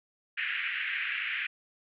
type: band-pass noise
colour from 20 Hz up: pink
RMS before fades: -33 dBFS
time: 0.37-1.47 s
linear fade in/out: 10 ms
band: 1600 to 2800 Hz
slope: 48 dB/octave
effects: none